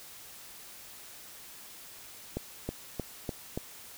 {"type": "accelerating click train", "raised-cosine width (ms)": 2, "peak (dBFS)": -19, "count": 5, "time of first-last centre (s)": [2.37, 3.575], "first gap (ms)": 320, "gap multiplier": 0.96, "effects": ["white hiss -49 dBFS RMS until 3.97 s"]}